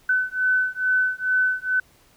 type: beating tone pair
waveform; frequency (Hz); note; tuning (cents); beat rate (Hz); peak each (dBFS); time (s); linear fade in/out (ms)
sine; 1509 / 1511.3; F#6 / F#6; +34 / +36; 2.3; -22; 0.09-1.8; 5
effects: pink hiss -57 dBFS RMS until 2.16 s